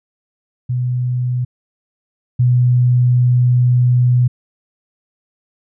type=tone pair in turn; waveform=sine; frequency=124.6 / 123.81 Hz; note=B2 / B2; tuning=+16 / +5 cents; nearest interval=unison; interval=11 cents; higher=first; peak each=-15 / -9 dBFS; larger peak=second; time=0.69-1.45 / 2.39-4.28 s; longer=second; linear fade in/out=10 ms; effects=none